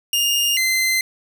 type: tone pair in turn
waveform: sawtooth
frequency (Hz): 2828 / 2068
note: F7 / C7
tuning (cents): +21 / -21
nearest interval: perfect fourth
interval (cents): 542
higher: first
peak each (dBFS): -13 / -13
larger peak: neither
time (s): 0.13-0.57 / 0.57-1.01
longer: neither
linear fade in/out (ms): 2
effects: none